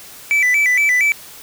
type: tone with vibrato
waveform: triangle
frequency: 2145 Hz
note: C7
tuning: 42 cents sharp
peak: -10 dBFS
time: 0.31-1.12 s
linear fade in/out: 0 ms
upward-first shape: square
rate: 4.3 Hz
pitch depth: 130 cents each way
effects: white hiss -38 dBFS RMS until 1.42 s